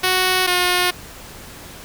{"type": "tone pair in turn", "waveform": "5% pulse", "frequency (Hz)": [370, 359.1], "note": ["F#4", "F4"], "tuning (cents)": [0, 48], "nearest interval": "minor second", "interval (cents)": 52, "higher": "first", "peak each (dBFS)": -4, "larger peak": "neither", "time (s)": [[0.03, 0.47], [0.47, 0.91]], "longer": "neither", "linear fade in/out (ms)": 10, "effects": ["pink hiss -38 dBFS RMS until 1.84 s"]}